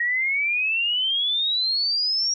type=exponential sweep; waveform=sine; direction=up; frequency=1882 to 5680 Hz; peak=-20 dBFS; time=0-2.34 s; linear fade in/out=5 ms; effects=none